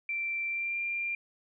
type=tone with pitch glide; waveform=sine; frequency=2349 to 2385 Hz; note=D7 to D7; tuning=0 to +26 cents; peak=-30 dBFS; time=0.09-1.15 s; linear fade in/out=2 ms; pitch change=+26 cents; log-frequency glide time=0.48-0.79 s; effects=none